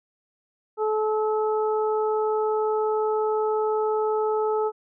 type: harmonic tone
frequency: 431.4 Hz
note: A4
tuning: 34 cents flat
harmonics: 1 / 2 / 3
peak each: -22 / -28 / -32 dBFS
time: 0.77-4.72 s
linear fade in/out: 50 ms
effects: none